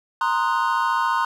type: chord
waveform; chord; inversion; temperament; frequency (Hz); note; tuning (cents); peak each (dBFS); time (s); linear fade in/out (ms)
triangle; C half-diminished seventh; third; equal; 932.3 / 1046.5 / 1244.5 / 1480; Bb5 / C6 / Eb6 / Gb6; 0 / 0 / 0 / 0; -21 / -21 / -25 / -25; 0.21-1.25; 2
effects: none